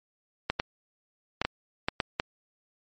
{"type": "clicks", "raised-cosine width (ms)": 0.3, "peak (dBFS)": -9, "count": 7, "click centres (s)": [0.5, 0.599, 1.416, 1.45, 1.885, 2.002, 2.199], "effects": ["MP3 32 kbps"]}